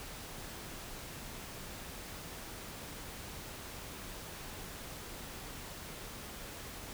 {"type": "silence", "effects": ["pink hiss -46 dBFS RMS until 6.93 s"]}